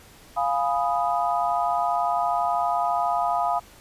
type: chord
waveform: sine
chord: F half-diminished seventh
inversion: none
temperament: equal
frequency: 698.5 / 830.6 / 987.8 / 1244.5 Hz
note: F5 / Ab5 / Cb6 / Eb6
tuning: 0 / 0 / 0 / 0 cents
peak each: -24 / -27 / -28 / -28 dBFS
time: 0.36-3.6 s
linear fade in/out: 20 ms
effects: pink hiss -50 dBFS RMS until 3.8 s + resampled to 32000 Hz